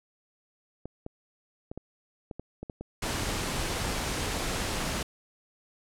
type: clicks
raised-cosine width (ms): 2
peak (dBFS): -24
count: 11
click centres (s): 0.856 / 1.064 / 1.715 / 1.776 / 2.312 / 2.396 / 2.63 / 2.698 / 2.81 / 3.233 / 3.77
type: noise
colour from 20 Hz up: pink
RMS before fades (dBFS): -31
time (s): 3.02-5.03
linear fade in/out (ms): 5
effects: low-pass 10000 Hz 12 dB/octave